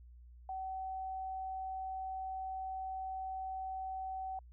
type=tone; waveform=sine; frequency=760 Hz; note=F#5; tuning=46 cents sharp; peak=-38 dBFS; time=0.49-4.39 s; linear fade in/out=2 ms; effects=added 60 Hz sine -53 dBFS peak until 4.52 s